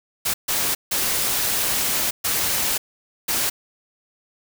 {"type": "noise bursts at uneven times", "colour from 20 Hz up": "white", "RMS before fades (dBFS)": -22, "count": 5, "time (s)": [[0.25, 0.34], [0.48, 0.75], [0.91, 2.11], [2.24, 2.78], [3.28, 3.5]], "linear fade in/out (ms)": 10, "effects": []}